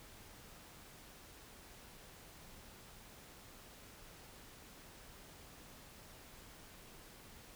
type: silence
effects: pink hiss -57 dBFS RMS until 7.55 s